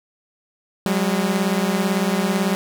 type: beating tone pair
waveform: sawtooth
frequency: 185 / 203 Hz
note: F#3 / G#3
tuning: 0 / -39 cents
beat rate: 18 Hz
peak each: -17 / -17 dBFS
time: 0.86-2.55 s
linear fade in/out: 0 ms
effects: none